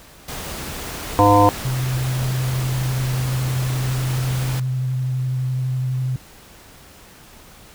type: noise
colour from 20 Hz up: pink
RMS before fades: -30 dBFS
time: 0.28-4.6 s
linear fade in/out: 5 ms
type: harmonic tone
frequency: 101.9 Hz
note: G#2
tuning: 32 cents flat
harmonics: 1 / 3 / 5 / 7 / 9 / 10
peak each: -17 / -17 / -17 / -17 / -17 / -17 dBFS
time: 1.19-1.49 s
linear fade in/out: 0 ms
type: tone with vibrato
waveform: sine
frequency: 128.6 Hz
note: C3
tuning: 30 cents flat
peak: -19 dBFS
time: 1.65-6.16 s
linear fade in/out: 2 ms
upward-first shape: sine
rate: 12 Hz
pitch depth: 17 cents each way
effects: pink hiss -45 dBFS RMS until 7.74 s